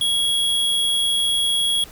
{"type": "tone", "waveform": "square", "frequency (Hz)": 3322, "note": "G#7", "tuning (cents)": 0, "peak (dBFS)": -18, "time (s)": [0.01, 1.84], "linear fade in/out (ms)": 2, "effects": ["pink hiss -43 dBFS RMS until 1.91 s"]}